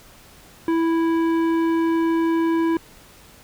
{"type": "tone with tanh clipping", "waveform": "sine", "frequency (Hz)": 329.6, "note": "E4", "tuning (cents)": 0, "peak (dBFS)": -19, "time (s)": [0.68, 2.77], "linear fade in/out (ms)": 2, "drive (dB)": 13, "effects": ["pink hiss -48 dBFS RMS until 3.43 s"]}